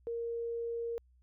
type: tone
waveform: sine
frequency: 466.2 Hz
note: A#4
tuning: in tune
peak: -34 dBFS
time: 0.07-0.98 s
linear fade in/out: 0 ms
effects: added 62 Hz sine -62 dBFS peak until 1.22 s